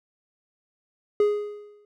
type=tone with exponential decay; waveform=triangle; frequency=415.3 Hz; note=G#4; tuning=in tune; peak=-13 dBFS; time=1.2-1.85 s; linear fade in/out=2 ms; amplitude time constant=140 ms; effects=none